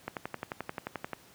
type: click train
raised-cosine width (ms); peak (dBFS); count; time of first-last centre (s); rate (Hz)
0.5; -19; 13; 0.08-1.133; 11.4
effects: pink hiss -57 dBFS RMS until 1.34 s + high-pass 100 Hz 12 dB/octave